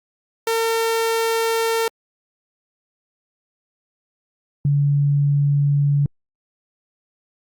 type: tone pair in turn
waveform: sawtooth / sine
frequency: 454.1 / 143.03 Hz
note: A#4 / D3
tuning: -45 / -45 cents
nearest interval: octave + minor sixth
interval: 2000 cents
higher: first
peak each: -14 dBFS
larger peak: neither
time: 0.47-1.88 / 4.65-6.06 s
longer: neither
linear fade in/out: 2 ms
effects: Opus 48 kbps